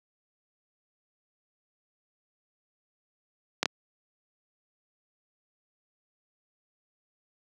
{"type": "clicks", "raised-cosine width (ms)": 0.2, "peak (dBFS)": -6, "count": 2, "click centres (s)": [3.63, 3.657], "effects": ["high-pass 200 Hz 12 dB/octave"]}